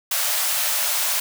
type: high-pass noise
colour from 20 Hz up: white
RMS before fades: -22 dBFS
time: 0.11-1.2 s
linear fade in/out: 5 ms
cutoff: 550 Hz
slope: 96 dB/octave
effects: none